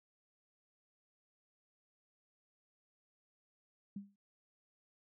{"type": "tone with exponential decay", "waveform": "sine", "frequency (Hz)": 200.1, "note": "G3", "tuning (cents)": 36, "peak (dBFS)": -38, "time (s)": [3.96, 4.16], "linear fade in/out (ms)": 5, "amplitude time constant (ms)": 42, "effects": []}